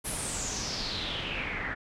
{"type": "noise with low-pass filter sweep", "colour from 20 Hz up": "pink", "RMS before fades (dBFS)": -34, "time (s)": [0.04, 1.75], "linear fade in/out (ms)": 20, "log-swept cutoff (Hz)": [11000, 1700], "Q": 6, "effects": []}